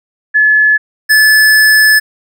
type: tone pair in turn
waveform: sine / square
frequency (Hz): 1716 / 1729.9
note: A6 / A6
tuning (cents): -44 / -30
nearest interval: unison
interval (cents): 14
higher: second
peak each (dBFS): -5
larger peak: neither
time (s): 0.34-0.78 / 1.09-2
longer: second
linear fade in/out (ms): 20
effects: none